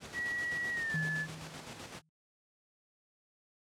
pink noise with tremolo, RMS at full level -44 dBFS, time 0-2.02 s, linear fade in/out 50 ms, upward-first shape square, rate 7.8 Hz, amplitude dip 40%
sine tone with pitch glide, 1927 to 1726.7 Hz, B6 to A6, -43 to -33 cents, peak -33 dBFS, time 0.13-1.27 s, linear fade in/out 50 ms, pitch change -190 cents, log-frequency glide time 0.71-0.98 s
sine tone with exponential decay, 158.3 Hz, D#3, 30 cents sharp, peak -31 dBFS, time 0.94-2.09 s, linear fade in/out 0 ms, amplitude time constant 250 ms
effects high-pass 100 Hz 12 dB/octave + low-pass 8000 Hz 12 dB/octave

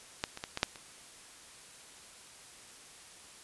clicks, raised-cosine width 0.2 ms, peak -13 / -24 / -19 / -17 / -8 / -29 dBFS, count 6, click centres 0.239 / 0.374 / 0.439 / 0.574 / 0.631 / 0.758 s, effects white hiss -53 dBFS RMS until 3.43 s + resampled to 24000 Hz

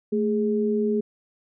sine tone pair together, 220 / 415.3 Hz, A3 / G#4, 0 / 0 cents, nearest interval major seventh, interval 1100 cents, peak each -23 dBFS, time 0.12-1.01 s, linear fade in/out 10 ms, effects none

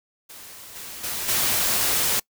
white noise with level steps, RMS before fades -42 / -37 / -29 / -22 dBFS, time 0.29-2.2 s, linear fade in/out 10 ms, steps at 0.75 / 1.03 / 1.28 s, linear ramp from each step 10 ms, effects noise-tail reverb RT60 0.1 s tail -25 dB re dry

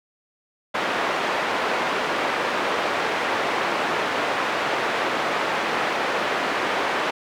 pink band-pass noise, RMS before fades -24 dBFS, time 0.74-7.11 s, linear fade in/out 10 ms, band 460 to 2300 Hz, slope 12 dB/octave, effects none

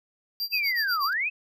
square tone with tremolo, 4725 Hz, D8, 10 cents sharp, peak -26 dBFS, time 0.4-1.13 s, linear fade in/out 0 ms, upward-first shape sine, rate 8.1 Hz, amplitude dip 95%
sine linear two-way sweep, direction down then up, 2645 to 1061 to 2645 Hz, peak -24 dBFS, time 0.52-1.3 s, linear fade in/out 20 ms, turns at 1.04 s
effects none

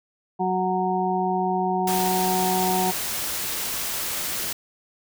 harmonic tone, 185 Hz, F#3, in tune, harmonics 1 / 2 / 4 / 5, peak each -27 / -27 / -24 / -28 dBFS, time 0.39-2.92 s, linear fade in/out 20 ms
white noise, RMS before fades -28 dBFS, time 1.87-4.53 s, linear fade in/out 5 ms
effects none

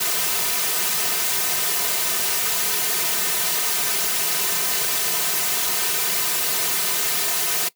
white noise with comb filter, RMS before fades -22 dBFS, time 0-7.69 s, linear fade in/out 10 ms, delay 3.6 ms, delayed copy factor -0.85, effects noise-tail reverb RT60 0.1 s tail -19 dB re dry + high-pass 200 Hz 12 dB/octave

